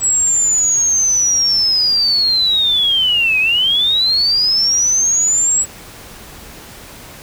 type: linear two-way sweep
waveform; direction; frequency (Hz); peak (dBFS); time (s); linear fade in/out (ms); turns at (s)
sine; down then up; 7830 to 2489 to 7830; -11; 0-5.66; 50; 3.39
effects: pink hiss -36 dBFS RMS until 7.22 s